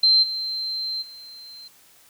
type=tone with level steps; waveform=sine; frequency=4123 Hz; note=C8; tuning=26 cents flat; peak=-13 / -25 / -39 dBFS; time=0.03-1.68 s; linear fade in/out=5 ms; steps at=0.22 / 1.01 s; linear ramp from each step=20 ms; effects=white hiss -54 dBFS RMS until 2.09 s